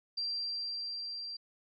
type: tone with level ramp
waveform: sine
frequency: 4721 Hz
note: D8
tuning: 8 cents sharp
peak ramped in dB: -32 to -39 dBFS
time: 0.17-1.37 s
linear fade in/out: 10 ms
effects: none